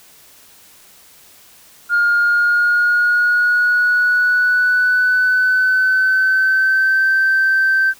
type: tone with pitch glide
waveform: sine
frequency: 1417 to 1554.2 Hz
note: F6 to G6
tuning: +25 to -15 cents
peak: -10 dBFS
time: 1.89-7.94 s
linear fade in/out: 50 ms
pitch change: +160 cents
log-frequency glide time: 2.18-7.1 s
effects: tanh soft clip ceiling -8 dBFS + white hiss -46 dBFS RMS until 7.99 s